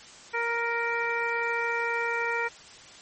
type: harmonic tone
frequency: 467.3 Hz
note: A#4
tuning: 4 cents sharp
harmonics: 1 / 2 / 3 / 4 / 5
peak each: -32 / -32 / -32 / -32 / -32 dBFS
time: 0.33-2.49 s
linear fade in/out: 20 ms
effects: white hiss -48 dBFS RMS until 3.01 s + MP3 32 kbps